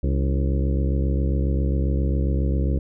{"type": "harmonic tone with a mistuned harmonic", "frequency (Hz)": 67.4, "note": "C#2", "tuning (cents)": -48, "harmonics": [1, 2, 3, 4, 5, 6, 7, 8], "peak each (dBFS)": [-20, -26, -30, -32, -34, -36, -37, -38], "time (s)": [0.03, 2.79], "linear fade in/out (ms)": 5, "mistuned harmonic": 4, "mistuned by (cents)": 100, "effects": []}